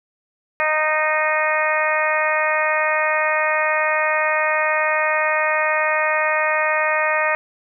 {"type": "harmonic tone", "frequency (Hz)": 309, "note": "D#4", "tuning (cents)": -12, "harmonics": [2, 3, 4, 5, 6, 7, 8], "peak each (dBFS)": [-22, -25, -24, -28, -22, -26, -26], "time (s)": [0.6, 7.35], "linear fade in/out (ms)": 0, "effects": []}